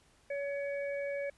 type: harmonic tone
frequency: 564 Hz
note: C#5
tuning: 30 cents sharp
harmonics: 1 / 3 / 4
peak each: -34 / -46 / -44 dBFS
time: 0.3-1.3 s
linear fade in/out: 5 ms
effects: pink hiss -66 dBFS RMS until 1.37 s + resampled to 24000 Hz